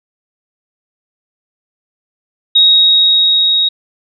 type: tone with level ramp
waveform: sine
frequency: 3777 Hz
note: A#7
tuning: 22 cents sharp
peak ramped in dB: -4 to -9 dBFS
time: 2.55-3.69 s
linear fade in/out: 10 ms
effects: none